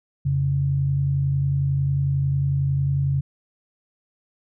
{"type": "tone pair together", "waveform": "sine", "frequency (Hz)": [86.93, 138], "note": ["F2", "C#3"], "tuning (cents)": [-7, -7], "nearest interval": "minor sixth", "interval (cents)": 800, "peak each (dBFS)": [-27, -19], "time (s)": [0.25, 3.21], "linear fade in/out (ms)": 10, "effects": []}